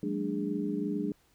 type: tone cluster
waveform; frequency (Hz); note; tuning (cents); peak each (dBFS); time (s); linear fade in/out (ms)
sine; 175.6 / 202.2 / 224.8 / 295.1 / 411.8; F3 / G#3 / A3 / D4 / G#4; +10 / -46 / +37 / +8 / -15; -39 / -34 / -39 / -33 / -38; 0.03-1.12; 2
effects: pink hiss -67 dBFS RMS until 1.34 s